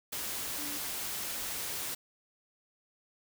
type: tone in noise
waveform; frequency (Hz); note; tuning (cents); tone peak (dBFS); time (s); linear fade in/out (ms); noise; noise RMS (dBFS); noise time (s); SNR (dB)
sine; 293.7; D4; 0; -44; 0.58-0.78; 10; white; -37; 0.12-1.95; -10
effects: none